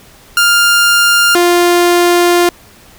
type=tone pair in turn; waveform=sawtooth; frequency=1400 / 350 Hz; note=F6 / F4; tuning=+4 / +4 cents; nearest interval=2 octaves; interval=2400 cents; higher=first; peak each=-3 dBFS; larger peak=neither; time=0.37-1.35 / 1.35-2.49 s; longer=second; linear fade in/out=2 ms; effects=pink hiss -41 dBFS RMS until 2.98 s